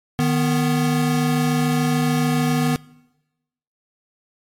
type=tone pair together; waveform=square; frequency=153.56 / 246.9 Hz; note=D#3 / B3; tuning=-22 / 0 cents; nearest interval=minor sixth; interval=822 cents; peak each=-20 dBFS; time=0.19-2.76 s; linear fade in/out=0 ms; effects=noise-tail reverb RT60 1.0 s tail -23 dB re dry + MP3 64 kbps